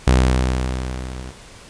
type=tone with level ramp; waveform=sawtooth; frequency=63.5 Hz; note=B1; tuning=49 cents sharp; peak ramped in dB=-6 to -27 dBFS; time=0.07-1.31 s; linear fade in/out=5 ms; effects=pink hiss -42 dBFS RMS until 1.69 s + resampled to 22050 Hz